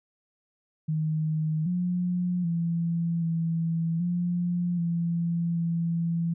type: tone with pitch steps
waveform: sine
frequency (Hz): 156.3 / 178.5 / 168.3 / 165 / 175.5 / 169.4 / 167.8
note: D#3 / F3 / E3 / E3 / F3 / E3 / E3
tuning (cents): +8 / +38 / +36 / +2 / +9 / +48 / +31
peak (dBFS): -24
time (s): 0.88-6.34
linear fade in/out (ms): 10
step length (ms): 780
effects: none